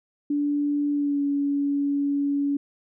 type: tone with pitch glide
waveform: sine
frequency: 290 to 283.5 Hz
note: D4 to C#4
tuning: -22 to +39 cents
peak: -21 dBFS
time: 0.3-2.57 s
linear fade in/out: 5 ms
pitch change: -39 cents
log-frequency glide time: 0.92-1.22 s
effects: none